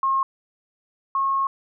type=tone pair in turn; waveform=sine; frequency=1076 / 1087.2 Hz; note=C6 / C#6; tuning=+48 / -34 cents; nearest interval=unison; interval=18 cents; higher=second; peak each=-18 / -19 dBFS; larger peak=first; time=0.03-0.23 / 1.15-1.47 s; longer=second; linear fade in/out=2 ms; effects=none